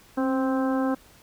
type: harmonic tone with a mistuned harmonic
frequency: 261.6 Hz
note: C4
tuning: in tune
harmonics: 1 / 2 / 3 / 4 / 5 / 6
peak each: -23 / -29 / -33 / -35 / -37 / -39 dBFS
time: 0.17-0.95 s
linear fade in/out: 10 ms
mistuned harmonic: 1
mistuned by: +34 cents
effects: pink hiss -54 dBFS RMS until 1.22 s